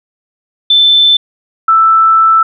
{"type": "tone pair in turn", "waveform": "sine", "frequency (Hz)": [3531, 1322.6], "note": ["A7", "E6"], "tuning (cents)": [5, 5], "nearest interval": "octave + perfect fourth", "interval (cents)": 1700, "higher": "first", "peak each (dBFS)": -4, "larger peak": "neither", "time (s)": [[0.7, 1.17], [1.68, 2.43]], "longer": "second", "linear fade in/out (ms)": 5, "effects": []}